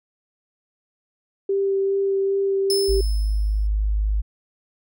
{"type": "tone with vibrato", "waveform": "sine", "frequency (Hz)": 392, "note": "G4", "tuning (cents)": 0, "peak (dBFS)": -18, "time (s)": [1.49, 3.01], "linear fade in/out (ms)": 5, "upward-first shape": "sine", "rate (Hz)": 2.5, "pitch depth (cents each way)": 10}
{"type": "tone with exponential decay", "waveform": "sawtooth", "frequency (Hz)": 5240, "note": "E8", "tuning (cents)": -11, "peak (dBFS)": -17, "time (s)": [2.7, 3.67], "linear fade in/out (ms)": 1, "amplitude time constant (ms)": 210}
{"type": "tone", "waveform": "sine", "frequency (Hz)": 51.91, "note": "G#1", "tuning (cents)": 0, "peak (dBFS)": -18, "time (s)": [2.88, 4.22], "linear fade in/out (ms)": 20}
{"effects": []}